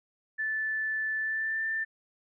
sine tone with pitch glide, 1752 to 1781.6 Hz, A6 to A6, -8 to +21 cents, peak -28 dBFS, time 0.38-1.85 s, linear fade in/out 20 ms, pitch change +29 cents, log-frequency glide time 1.18-1.64 s, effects none

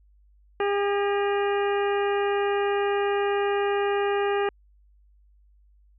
harmonic tone with a mistuned harmonic, 403.9 Hz, G#4, 48 cents flat, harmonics 1 / 2 / 3 / 4 / 5 / 6 / 7, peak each -23 / -29 / -33 / -35 / -37 / -39 / -40 dBFS, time 0.6-4.49 s, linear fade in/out 2 ms, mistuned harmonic 5, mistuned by -88 cents, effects added 50 Hz sine -55 dBFS peak until 5.98 s

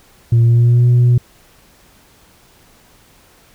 sine tone with pitch glide, 116.54 to 121.98 Hz, A#2 to B2, 0 to -21 cents, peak -5 dBFS, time 0.32-1.18 s, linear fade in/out 5 ms, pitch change +79 cents, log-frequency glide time 0.43-0.86 s, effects tanh soft clip ceiling -6 dBFS + pink hiss -49 dBFS RMS until 3.54 s

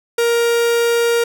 45% pulse tone, 469 Hz, A#4, 11 cents sharp, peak -13 dBFS, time 0.18-1.24 s, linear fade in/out 5 ms, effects none

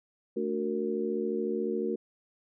harmonic tone with a mistuned harmonic, 74 Hz, D2, 14 cents sharp, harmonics 3 / 4 / 5 / 6, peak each -34 / -37 / -32 / -33 dBFS, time 0.36-1.96 s, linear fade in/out 10 ms, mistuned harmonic 6, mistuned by +68 cents, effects none

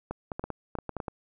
clicks, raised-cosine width 1 ms, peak -19 dBFS, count 11, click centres 0.11 / 0.318 / 0.395 / 0.44 / 0.503 / 0.753 / 0.787 / 0.893 / 0.967 / 1.002 / 1.082 s, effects none

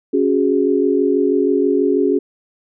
sine chord, C# suspended fourth, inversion none, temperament just, 277.2 / 369.6 / 415.8 Hz, C#4 / F#4 / G#4, 0 / -2 / +2 cents, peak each -17 dBFS, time 0.13-2.19 s, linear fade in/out 10 ms, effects none

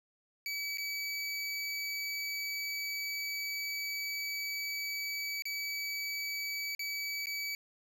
25% pulse tone with dropouts, 2286 Hz, D7, 47 cents flat, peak -31 dBFS, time 0.46-7.55 s, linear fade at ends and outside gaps 1 ms, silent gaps 0.773-0.782 / 5.422-5.454 / 6.75-6.793 / 7.258-7.269 s, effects none

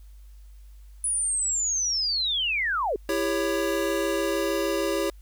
sine linear sweep, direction down, 9956 to 360 Hz, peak -23 dBFS, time 1.04-2.96 s, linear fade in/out 2 ms
square chord, C# diminished, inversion first, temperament just, 332.6 / 399.1 / 554.4 Hz, E4 / G4 / C#5, +16 / +31 / 0 cents, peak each -29 dBFS, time 3.09-5.1 s, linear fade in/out 2 ms
effects added 50 Hz sine -44 dBFS peak until 5.21 s + white hiss -65 dBFS RMS until 5.21 s

